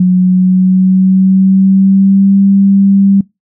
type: tone with pitch glide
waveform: sine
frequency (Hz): 182.5 to 196.73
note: F#3 to G3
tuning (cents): -24 to +6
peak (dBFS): -4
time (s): 0-3.21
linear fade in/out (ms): 5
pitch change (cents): +130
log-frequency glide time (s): 0.11-2.37
effects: noise-tail reverb RT60 0.2 s tail -23 dB re dry